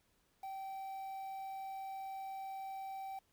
triangle tone with quantisation, 774 Hz, G5, 22 cents flat, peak -40 dBFS, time 0.43-3.19 s, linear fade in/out 5 ms, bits 10, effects pink hiss -75 dBFS RMS until 3.32 s

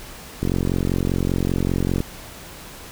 click train, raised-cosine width 3 ms, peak -8 dBFS, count 72, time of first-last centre 0.43-2.004 s, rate 45.1 Hz, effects pink hiss -39 dBFS RMS until 2.91 s

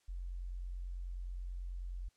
sine tone, 44.66 Hz, F1, 39 cents sharp, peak -39 dBFS, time 0.08-2.09 s, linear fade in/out 10 ms, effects white hiss -75 dBFS RMS until 2.16 s + low-pass 8000 Hz 12 dB/octave

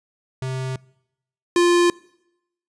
square tone pair in turn, 130.6 / 348.7 Hz, C3 / F4, -3 / -3 cents, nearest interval octave + perfect fourth, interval 1700 cents, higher second, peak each -25 / -14 dBFS, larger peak second, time 0.42-0.76 / 1.56-1.9 s, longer neither, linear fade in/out 2 ms, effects noise-tail reverb RT60 0.8 s tail -23 dB re dry + resampled to 22050 Hz

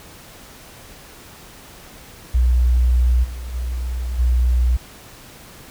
sine tone with level steps, 61.3 Hz, B1, 12 cents flat, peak -12 / -27 / -21 / -13 dBFS, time 2.34-4.77 s, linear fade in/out 10 ms, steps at 3.23 / 3.53 / 4.18 s, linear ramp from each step 20 ms, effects pink hiss -42 dBFS RMS until 5.7 s

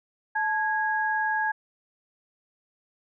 sine tone pair together, 869 / 1650 Hz, A5 / G#6, -22 / -12 cents, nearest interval major seventh, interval 1110 cents, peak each -26 dBFS, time 0.35-1.52 s, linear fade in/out 10 ms, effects none

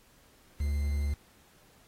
triangle tone with quantisation, 72 Hz, D2, 34 cents flat, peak -25 dBFS, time 0.6-1.14 s, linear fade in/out 5 ms, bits 8, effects pink hiss -62 dBFS RMS until 1.87 s + AAC 48 kbps

